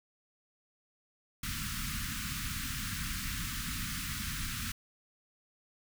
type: band-stop noise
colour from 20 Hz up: pink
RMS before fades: -37 dBFS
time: 1.43-4.72 s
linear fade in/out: 5 ms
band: 260 to 1200 Hz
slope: 48 dB/octave
effects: none